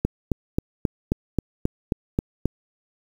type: click train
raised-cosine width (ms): 3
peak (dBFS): -7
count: 10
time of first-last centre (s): 0.05-2.456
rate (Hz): 3.74
effects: 7-bit